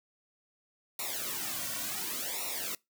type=noise with flanger; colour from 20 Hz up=white; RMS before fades=-36 dBFS; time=0.99-2.75 s; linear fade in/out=2 ms; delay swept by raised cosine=0.62 to 2.42 ms; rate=0.69 Hz; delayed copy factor=-0.95; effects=noise-tail reverb RT60 0.2 s tail -24 dB re dry